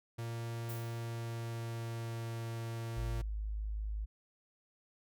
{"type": "tone with pitch glide", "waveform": "45% pulse", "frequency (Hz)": [116.2, 115], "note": ["A#2", "A#2"], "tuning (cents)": [-5, -23], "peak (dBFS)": -38, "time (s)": [0.18, 3.22], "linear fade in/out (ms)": 10, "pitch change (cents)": -18, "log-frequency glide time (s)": [0.97, 2.48]}
{"type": "noise with exponential decay", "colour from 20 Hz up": "violet", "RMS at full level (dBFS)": -45, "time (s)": [0.69, 1.14], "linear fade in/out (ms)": 5, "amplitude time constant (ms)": 97}
{"type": "tone", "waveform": "sine", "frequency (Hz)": 52.6, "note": "G#1", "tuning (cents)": 23, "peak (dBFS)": -35, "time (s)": [2.96, 4.06], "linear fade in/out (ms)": 20}
{"effects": []}